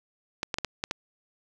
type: clicks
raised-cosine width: 0.2 ms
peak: -11 dBFS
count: 6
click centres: 0.431 / 0.542 / 0.585 / 0.647 / 0.839 / 0.911 s
effects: none